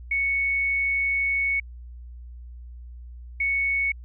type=tone pair in turn; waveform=sine; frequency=2217 / 2217 Hz; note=C#7 / C#7; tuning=0 / 0 cents; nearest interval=unison; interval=0 cents; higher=neither; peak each=-21 / -21 dBFS; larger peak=neither; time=0.11-1.6 / 3.4-3.92 s; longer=first; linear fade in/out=5 ms; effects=added 60 Hz sine -38 dBFS peak until 4.04 s